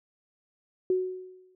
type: tone with exponential decay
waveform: sine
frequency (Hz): 370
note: F#4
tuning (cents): 0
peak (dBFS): -20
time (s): 0.9-1.55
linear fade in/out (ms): 2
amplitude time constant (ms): 140
effects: none